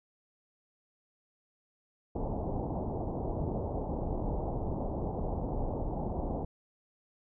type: low-pass noise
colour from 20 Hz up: pink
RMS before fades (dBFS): -34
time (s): 2.15-6.45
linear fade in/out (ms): 5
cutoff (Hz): 880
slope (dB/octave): 48
effects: none